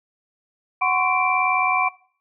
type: tone cluster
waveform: sine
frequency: 742 / 1034 / 1113 / 2349 Hz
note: F#5 / C6 / C#6 / D7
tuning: +5 / -21 / +7 / 0 cents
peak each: -23 dBFS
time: 0.81-1.89 s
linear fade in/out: 10 ms
effects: noise-tail reverb RT60 0.5 s tail -20 dB re dry